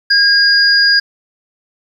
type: tone pair together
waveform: sine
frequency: 1628 / 4878 Hz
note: G#6 / D#8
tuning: -35 / -35 cents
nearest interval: octave + perfect fifth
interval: 1900 cents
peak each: -10 dBFS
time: 0.1-1 s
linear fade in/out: 10 ms
effects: 7-bit